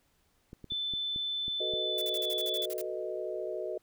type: clicks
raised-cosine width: 3 ms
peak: -32 dBFS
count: 7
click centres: 0.531 / 0.643 / 0.721 / 0.937 / 1.161 / 1.481 / 1.737 s
type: tone with pitch glide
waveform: sine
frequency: 3520 to 3460 Hz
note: A7 to A7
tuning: 0 to -30 cents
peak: -31 dBFS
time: 0.7-2.66 s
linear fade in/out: 10 ms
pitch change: -30 cents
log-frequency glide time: 1.79-2.3 s
type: chord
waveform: sine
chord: B dominant seventh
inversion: second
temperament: equal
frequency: 370 / 440 / 493.9 / 622.3 Hz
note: F#4 / A4 / B4 / D#5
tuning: 0 / 0 / 0 / 0 cents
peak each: -38 / -40 / -41 / -37 dBFS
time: 1.6-3.78 s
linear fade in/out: 5 ms
type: noise bursts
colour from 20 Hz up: blue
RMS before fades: -41 dBFS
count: 11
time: 1.98-2.814 s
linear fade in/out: 0 ms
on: 34 ms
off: 46 ms
effects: pink hiss -71 dBFS RMS until 3.82 s